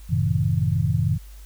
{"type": "chord", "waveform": "sine", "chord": "F# diminished seventh", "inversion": "none", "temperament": "just", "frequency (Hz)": [92.5, 111, 133.2, 159.84], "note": ["F#2", "A2", "C3", "Eb3"], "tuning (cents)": [0, 16, 31, 47], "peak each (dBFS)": -24, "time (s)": [0.09, 1.18], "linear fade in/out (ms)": 20, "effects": ["added 50 Hz sine -39 dBFS peak until 1.45 s", "white hiss -53 dBFS RMS until 1.45 s"]}